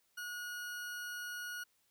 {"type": "tone", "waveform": "40% pulse", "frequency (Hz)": 1450, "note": "F#6", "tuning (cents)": -35, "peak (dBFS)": -40, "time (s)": [0.17, 1.64], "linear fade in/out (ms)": 10, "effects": ["white hiss -75 dBFS RMS until 1.9 s"]}